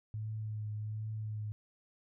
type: tone with vibrato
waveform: sine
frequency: 107.5 Hz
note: A2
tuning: 40 cents flat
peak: -36 dBFS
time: 0.14-1.52 s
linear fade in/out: 0 ms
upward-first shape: triangle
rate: 1.3 Hz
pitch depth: 28 cents each way
effects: none